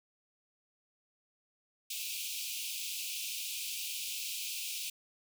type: high-pass noise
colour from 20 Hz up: pink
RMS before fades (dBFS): -39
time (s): 1.9-4.9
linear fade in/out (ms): 5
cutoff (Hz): 2400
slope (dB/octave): 96
effects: none